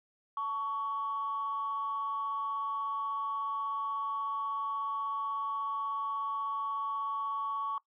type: tone pair together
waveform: sine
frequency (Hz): 886 / 1120.9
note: A5 / C#6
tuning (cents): +12 / +19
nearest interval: major third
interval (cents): 407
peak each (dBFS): -40 / -31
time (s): 0.37-7.78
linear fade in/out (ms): 2
effects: noise-tail reverb RT60 0.1 s tail -21 dB re dry + tanh soft clip ceiling -26 dBFS